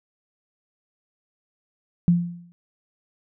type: tone with exponential decay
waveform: sine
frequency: 173.2 Hz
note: F3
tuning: 14 cents flat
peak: -11 dBFS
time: 2.08-2.52 s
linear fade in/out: 0 ms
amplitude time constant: 95 ms
effects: none